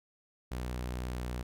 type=tone with pitch glide; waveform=sawtooth; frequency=61.74 to 61.35 Hz; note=B1 to B1; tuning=0 to -11 cents; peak=-31 dBFS; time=0.51-1.43 s; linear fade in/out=10 ms; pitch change=-11 cents; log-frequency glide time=1.05-1.23 s; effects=none